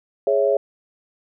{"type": "chord", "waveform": "sine", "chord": "C# minor", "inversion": "second", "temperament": "equal", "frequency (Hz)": [415.3, 554.4, 659.3], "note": ["G#4", "C#5", "E5"], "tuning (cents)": [0, 0, 0], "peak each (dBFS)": [-20, -18, -22], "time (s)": [0.27, 0.57], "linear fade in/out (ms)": 2, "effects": []}